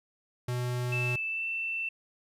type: tone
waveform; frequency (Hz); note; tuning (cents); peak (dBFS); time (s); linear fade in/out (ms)
square; 123.47; B2; 0; -30; 0.48-1.16; 5
type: tone with pitch glide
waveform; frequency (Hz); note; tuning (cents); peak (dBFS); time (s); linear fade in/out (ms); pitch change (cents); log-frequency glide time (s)
sine; 2638 to 2676; E7 to E7; +1 to +25; -30; 0.92-1.89; 5; +24; 1.25-1.46
effects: resampled to 32000 Hz + 11-bit